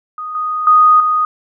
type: tone with level steps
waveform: sine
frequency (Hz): 1242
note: D#6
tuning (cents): -3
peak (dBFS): -22 / -16 / -5 / -11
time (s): 0.18-1.25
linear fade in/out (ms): 2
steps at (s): 0.35 / 0.67 / 1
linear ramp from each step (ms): 2
effects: none